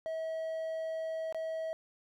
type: tone with dropouts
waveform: triangle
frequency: 644 Hz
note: E5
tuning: 41 cents flat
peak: -32 dBFS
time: 0.06-1.73 s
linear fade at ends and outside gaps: 0 ms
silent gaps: 1.325-1.346 s
effects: none